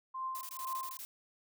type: tone with tremolo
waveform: sine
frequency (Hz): 1046.5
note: C6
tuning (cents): 0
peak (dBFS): -34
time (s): 0.14-0.99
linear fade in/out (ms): 10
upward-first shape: triangle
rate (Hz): 2.1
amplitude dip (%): 95
type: noise bursts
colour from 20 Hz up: blue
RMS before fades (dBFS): -45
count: 9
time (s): 0.35-1.05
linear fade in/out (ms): 0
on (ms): 60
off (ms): 20
effects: none